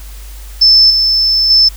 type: tone with level steps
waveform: sine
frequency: 5274 Hz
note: E8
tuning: in tune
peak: -3 / -8 / -4 dBFS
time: 0.61-1.69 s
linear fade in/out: 10 ms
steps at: 0.9 / 1.5 s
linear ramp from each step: 5 ms
effects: added 50 Hz sine -27 dBFS peak until 1.76 s + white hiss -38 dBFS RMS until 1.76 s